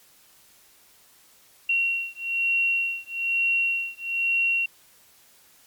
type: beating tone pair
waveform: sine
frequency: 2739 / 2740.1 Hz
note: F7 / F7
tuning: -34 / -34 cents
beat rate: 1.1 Hz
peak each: -25 dBFS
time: 1.69-4.66 s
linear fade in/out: 5 ms
effects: white hiss -56 dBFS RMS until 5.66 s + MP3 96 kbps